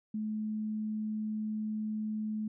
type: tone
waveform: sine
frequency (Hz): 215.1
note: A3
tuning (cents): -39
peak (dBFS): -32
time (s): 0.14-2.48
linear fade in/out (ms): 5
effects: none